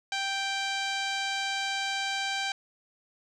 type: tone with low-pass filter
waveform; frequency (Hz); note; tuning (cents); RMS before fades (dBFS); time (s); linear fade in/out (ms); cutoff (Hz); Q
15% pulse; 784; G5; 0; -31; 0.12-2.52; 2; 5200; 6
effects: none